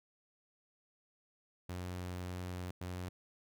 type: tone bursts at uneven times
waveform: sawtooth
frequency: 90.2 Hz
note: F#2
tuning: 44 cents flat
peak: -36 dBFS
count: 2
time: 1.69-2.71 / 2.81-3.09 s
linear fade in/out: 5 ms
effects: none